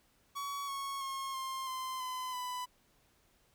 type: tone with pitch steps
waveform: 45% pulse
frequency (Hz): 1125 / 1102.5 / 1080.4 / 1058.8 / 1037.6 / 1016.8 / 996.5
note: C#6 / C#6 / C#6 / C6 / C6 / C6 / B5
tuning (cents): +25 / -10 / -45 / +20 / -15 / -50 / +15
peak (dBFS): -37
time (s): 0.35-2.66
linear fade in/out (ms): 20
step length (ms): 330
effects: pink hiss -70 dBFS RMS until 3.54 s